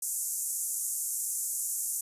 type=band-pass noise; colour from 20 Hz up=pink; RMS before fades=-33 dBFS; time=0.02-2.01 s; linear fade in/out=5 ms; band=6700 to 13000 Hz; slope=48 dB/octave; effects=resampled to 32000 Hz